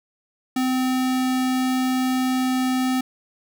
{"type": "tone", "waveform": "square", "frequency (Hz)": 257.2, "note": "C4", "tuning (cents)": -30, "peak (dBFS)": -20, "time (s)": [0.56, 3.01], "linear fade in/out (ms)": 5, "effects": []}